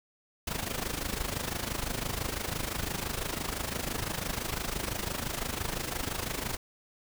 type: noise with amplitude modulation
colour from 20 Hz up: pink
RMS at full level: -31 dBFS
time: 0.47-6.57 s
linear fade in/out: 5 ms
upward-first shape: sine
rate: 25.9 Hz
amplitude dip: 75%
effects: none